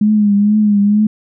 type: tone with vibrato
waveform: sine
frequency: 207.7 Hz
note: G#3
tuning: in tune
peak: -8 dBFS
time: 0.01-1.07 s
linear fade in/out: 5 ms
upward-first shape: triangle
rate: 2.2 Hz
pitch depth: 61 cents each way
effects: none